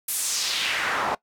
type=noise with band-pass filter sweep; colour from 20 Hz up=pink; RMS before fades=-26 dBFS; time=0.08-1.15 s; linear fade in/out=5 ms; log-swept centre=12000 to 820 Hz; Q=1.8; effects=noise-tail reverb RT60 0.1 s tail -21 dB re dry